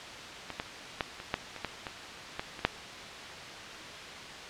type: clicks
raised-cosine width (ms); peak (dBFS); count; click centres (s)
0.3; -20 / -16 / -12 / -24 / -11 / -25 / -15 / -19 / -16 / -25 / -6; 11; 0.503 / 0.599 / 1.008 / 1.201 / 1.341 / 1.563 / 1.647 / 1.868 / 2.395 / 2.592 / 2.65
effects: white hiss -42 dBFS RMS until 4.49 s + low-pass 4000 Hz 12 dB/octave